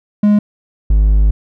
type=tone pair in turn; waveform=triangle; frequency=207.7 / 51.64 Hz; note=G#3 / G#1; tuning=0 / -9 cents; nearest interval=2 octaves; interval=2409 cents; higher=first; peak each=-5 dBFS; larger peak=neither; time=0.23-0.39 / 0.9-1.31 s; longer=second; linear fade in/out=5 ms; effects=none